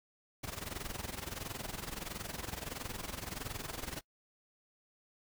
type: noise with amplitude modulation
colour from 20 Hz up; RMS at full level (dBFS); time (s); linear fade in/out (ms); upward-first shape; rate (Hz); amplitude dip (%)
pink; -39; 0.43-4.01; 10; sine; 21.5; 80
effects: noise-tail reverb RT60 0.1 s tail -24 dB re dry